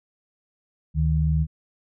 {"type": "tone pair together", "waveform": "sine", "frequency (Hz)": [73.41, 155.56], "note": ["D2", "D#3"], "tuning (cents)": [0, 0], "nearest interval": "octave + minor second", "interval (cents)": 1300, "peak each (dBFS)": -21, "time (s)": [0.94, 1.47], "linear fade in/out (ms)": 50, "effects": []}